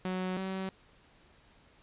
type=tone pair in turn; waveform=sawtooth; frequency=185 / 190.09 Hz; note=F#3 / F#3; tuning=0 / +47 cents; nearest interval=unison; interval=47 cents; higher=second; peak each=-28 / -30 dBFS; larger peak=first; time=0.05-0.37 / 0.37-0.69 s; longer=neither; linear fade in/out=2 ms; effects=pink hiss -62 dBFS RMS until 1.82 s + resampled to 8000 Hz